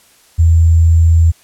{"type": "tone with sample-and-hold", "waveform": "sine", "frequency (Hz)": 82.41, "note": "E2", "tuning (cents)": 0, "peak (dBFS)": -5, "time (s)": [0.38, 1.32], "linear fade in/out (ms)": 20, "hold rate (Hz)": 7350, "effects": ["white hiss -48 dBFS RMS until 1.43 s", "low-pass 12000 Hz 12 dB/octave"]}